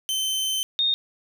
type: tone pair in turn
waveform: sawtooth / sine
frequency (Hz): 3082 / 3686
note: G7 / A#7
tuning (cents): -30 / -20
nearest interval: minor third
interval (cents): 310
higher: second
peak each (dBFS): -20 / -19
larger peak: second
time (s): 0.09-0.63 / 0.79-0.94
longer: first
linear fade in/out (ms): 0
effects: none